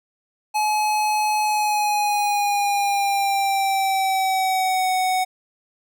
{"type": "tone with pitch glide", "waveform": "square", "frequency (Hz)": [850, 744.3], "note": ["G#5", "F#5"], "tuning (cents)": [40, 10], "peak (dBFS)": -19, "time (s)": [0.54, 5.25], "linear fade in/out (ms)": 20, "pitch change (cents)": -230, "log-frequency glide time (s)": [1.44, 4.91], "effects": []}